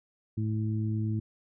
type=harmonic tone; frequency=108.6 Hz; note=A2; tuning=22 cents flat; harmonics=1 / 2 / 3; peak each=-28 / -34 / -38 dBFS; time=0.37-1.2 s; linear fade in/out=10 ms; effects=none